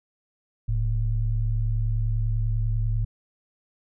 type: tone pair together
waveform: sine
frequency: 40.1 / 110 Hz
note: E1 / A2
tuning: -47 / 0 cents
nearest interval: octave + perfect fourth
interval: 1747 cents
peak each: -24 / -24 dBFS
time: 0.68-3.05 s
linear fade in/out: 10 ms
effects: none